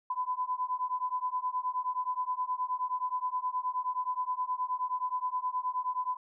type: beating tone pair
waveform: sine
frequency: 1001 / 1010.5 Hz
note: B5 / B5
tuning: +23 / +39 cents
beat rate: 9.5 Hz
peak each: -33 / -33 dBFS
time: 0.1-6.17 s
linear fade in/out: 5 ms
effects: none